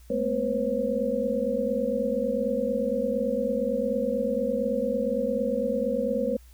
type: tone cluster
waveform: sine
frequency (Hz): 210.3 / 227.6 / 251.7 / 491.1 / 540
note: G#3 / A#3 / B3 / B4 / C#5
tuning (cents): +22 / -41 / +33 / -10 / -45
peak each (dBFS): -33 / -32 / -33 / -28 / -28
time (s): 0.1-6.37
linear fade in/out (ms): 5
effects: added 60 Hz sine -48 dBFS peak until 6.53 s + white hiss -60 dBFS RMS until 6.53 s